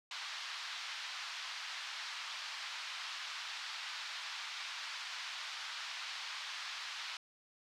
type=band-pass noise; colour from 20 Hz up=white; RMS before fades=-44 dBFS; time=0.11-7.17 s; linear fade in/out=2 ms; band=950 to 4700 Hz; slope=24 dB/octave; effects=none